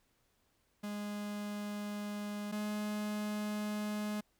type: tone pair in turn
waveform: 45% pulse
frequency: 206.9 / 210 Hz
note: G#3 / G#3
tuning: -6 / +19 cents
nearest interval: unison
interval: 25 cents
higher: second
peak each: -38 / -35 dBFS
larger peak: second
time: 0.83-2.52 / 2.52-4.21 s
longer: neither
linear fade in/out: 10 ms
effects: pink hiss -75 dBFS RMS until 4.39 s